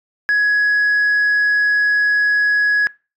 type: tone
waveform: sine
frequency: 1675 Hz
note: G#6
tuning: 14 cents sharp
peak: -10 dBFS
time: 0.29-2.87 s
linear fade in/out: 0 ms
effects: noise-tail reverb RT60 0.3 s tail -24 dB re dry + tanh soft clip ceiling -11 dBFS